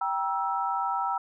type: chord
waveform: sine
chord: E diminished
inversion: first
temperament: equal with one note detuned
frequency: 784 / 951.9 / 1318.5 Hz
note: G5 / Bb5 / E6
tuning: 0 / +36 / 0 cents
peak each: -30 dBFS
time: 0.01-1.18 s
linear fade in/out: 5 ms
effects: none